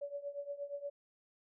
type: tone with tremolo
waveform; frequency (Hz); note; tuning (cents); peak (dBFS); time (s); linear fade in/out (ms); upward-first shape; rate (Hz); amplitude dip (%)
sine; 570; C#5; +48; -36; 0.01-0.9; 10; triangle; 8.5; 90
effects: none